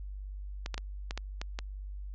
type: clicks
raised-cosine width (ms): 0.2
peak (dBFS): -19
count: 7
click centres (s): 0.661 / 0.743 / 0.779 / 1.109 / 1.176 / 1.415 / 1.589
effects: added 49 Hz sine -38 dBFS peak until 2.14 s + resampled to 16000 Hz